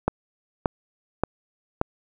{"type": "click train", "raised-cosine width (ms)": 1, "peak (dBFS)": -6, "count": 4, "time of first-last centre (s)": [0.08, 1.814], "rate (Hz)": 1.73, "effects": ["8-bit"]}